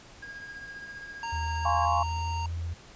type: tone with tremolo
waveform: triangle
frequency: 1632 Hz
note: G#6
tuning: 31 cents flat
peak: -36 dBFS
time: 0.22-1.86 s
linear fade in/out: 10 ms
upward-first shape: triangle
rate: 15 Hz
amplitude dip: 50%
type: tone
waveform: square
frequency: 926 Hz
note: A#5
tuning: 12 cents flat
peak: -33 dBFS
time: 1.23-2.46 s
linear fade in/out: 2 ms
type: tone with pitch glide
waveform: sine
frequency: 79.1 to 84.29 Hz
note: D#2 to E2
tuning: +29 to +39 cents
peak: -30 dBFS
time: 1.32-2.74 s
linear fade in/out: 10 ms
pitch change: +110 cents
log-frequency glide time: 1.42-2.32 s
type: chord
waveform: sine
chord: Db major seventh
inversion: first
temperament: equal with one note detuned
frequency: 698.5 / 830.6 / 1046.5 / 1115.8 Hz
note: F5 / Ab5 / C6 / Db6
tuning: 0 / 0 / 0 / +11 cents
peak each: -29 dBFS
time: 1.65-2.03 s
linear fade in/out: 5 ms
effects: pink hiss -51 dBFS RMS until 2.95 s + resampled to 16000 Hz